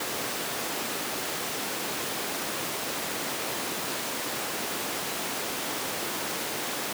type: high-pass noise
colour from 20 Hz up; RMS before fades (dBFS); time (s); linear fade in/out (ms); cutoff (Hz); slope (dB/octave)
pink; -32; 0-6.93; 5; 260; 12
effects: none